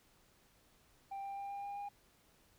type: tone with pitch steps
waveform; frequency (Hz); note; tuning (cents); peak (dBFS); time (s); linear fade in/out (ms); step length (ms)
sine; 788 / 792.6 / 797.2 / 801.8 / 806.4 / 811.1; G5 / G5 / G5 / G5 / G5 / G#5; +9 / +19 / +29 / +39 / +49 / -41; -38; 1.11-1.89; 10; 130
effects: tanh soft clip ceiling -40 dBFS + pink hiss -69 dBFS RMS until 2.58 s